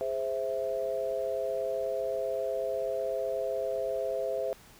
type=chord; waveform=sine; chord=Ab augmented; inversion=none; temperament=equal; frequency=415.3 / 523.3 / 659.3 Hz; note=Ab4 / C5 / E5; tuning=0 / 0 / 0 cents; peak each=-36 / -32 / -33 dBFS; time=0.01-4.53 s; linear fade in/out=0 ms; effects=pink hiss -55 dBFS RMS until 4.79 s